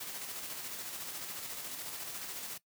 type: noise with tremolo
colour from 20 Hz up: white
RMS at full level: -41 dBFS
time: 0-2.58 s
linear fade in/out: 10 ms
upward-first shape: square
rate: 14 Hz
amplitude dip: 30%
effects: noise-tail reverb RT60 0.1 s tail -18 dB re dry + high-pass 100 Hz 12 dB/octave